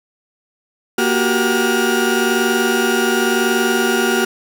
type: tone cluster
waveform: 35% pulse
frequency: 234.4 / 368.1 / 389 / 1423 Hz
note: A#3 / F#4 / G4 / F6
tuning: +10 / -9 / -13 / +32 cents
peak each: -18 dBFS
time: 0.98-4.25 s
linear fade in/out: 5 ms
effects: none